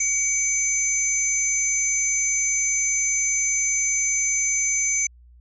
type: tone cluster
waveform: sine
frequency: 2265 / 6190 / 7070 Hz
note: C#7 / G8 / A8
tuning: +37 / -23 / +7 cents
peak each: -27 / -21 / -28 dBFS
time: 0-5.07 s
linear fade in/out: 5 ms
effects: added 60 Hz sine -47 dBFS peak until 5.4 s